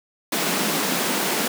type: high-pass noise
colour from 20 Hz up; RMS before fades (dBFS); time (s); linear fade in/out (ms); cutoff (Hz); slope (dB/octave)
pink; -23; 0.32-1.48; 5; 170; 48
effects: none